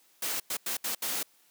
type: noise bursts at uneven times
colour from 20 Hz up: white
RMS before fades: -32 dBFS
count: 5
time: 0.22-0.4 / 0.5-0.57 / 0.66-0.77 / 0.84-0.95 / 1.02-1.23 s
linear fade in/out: 5 ms
effects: white hiss -64 dBFS RMS until 1.5 s + high-pass 200 Hz 12 dB/octave